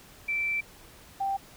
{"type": "tone pair in turn", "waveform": "sine", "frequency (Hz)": [2335, 784.4], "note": ["D7", "G5"], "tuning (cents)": [-11, 1], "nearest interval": "octave + perfect fifth", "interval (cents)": 1888, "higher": "first", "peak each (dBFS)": -26, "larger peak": "neither", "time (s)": [[0.28, 0.61], [1.2, 1.37]], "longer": "first", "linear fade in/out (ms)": 10, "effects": ["pink hiss -52 dBFS RMS until 1.56 s"]}